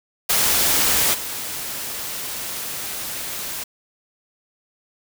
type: noise with level steps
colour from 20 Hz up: white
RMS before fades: -18 / -29 dBFS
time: 0.29-3.64 s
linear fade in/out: 10 ms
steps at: 1.13 s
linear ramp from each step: 20 ms
effects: none